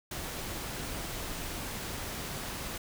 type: noise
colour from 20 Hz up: pink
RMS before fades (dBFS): -38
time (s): 0.11-2.78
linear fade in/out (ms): 5
effects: none